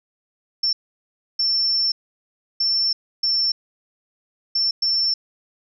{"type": "tone bursts at uneven times", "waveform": "sine", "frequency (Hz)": 5390, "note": "E8", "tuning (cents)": 38, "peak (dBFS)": -17, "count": 6, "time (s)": [[0.63, 0.73], [1.39, 1.92], [2.6, 2.93], [3.23, 3.52], [4.55, 4.71], [4.82, 5.14]], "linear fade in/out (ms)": 5, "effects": []}